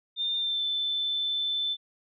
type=tone with pitch glide; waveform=sine; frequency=3608 to 3528 Hz; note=A7 to A7; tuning=+43 to +4 cents; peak=-26 dBFS; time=0.16-1.77 s; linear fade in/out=50 ms; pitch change=-39 cents; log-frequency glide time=0.36-0.64 s; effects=none